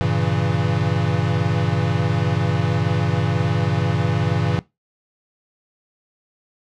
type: chord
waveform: square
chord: G diminished seventh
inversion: none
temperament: equal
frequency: 98 / 116.54 / 138.59 / 164.81 Hz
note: G2 / Bb2 / Db3 / Fb3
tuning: 0 / 0 / 0 / 0 cents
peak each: -24 dBFS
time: 0.01-4.59 s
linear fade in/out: 0 ms
effects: noise-tail reverb RT60 0.2 s tail -20 dB re dry + low-pass 4000 Hz 12 dB/octave